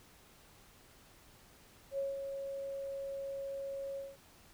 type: tone with ADSR envelope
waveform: sine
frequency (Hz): 550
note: C#5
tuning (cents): -14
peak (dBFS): -32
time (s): 1.91-4.17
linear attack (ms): 72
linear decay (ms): 180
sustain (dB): -6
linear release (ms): 200
effects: pink hiss -61 dBFS RMS until 4.53 s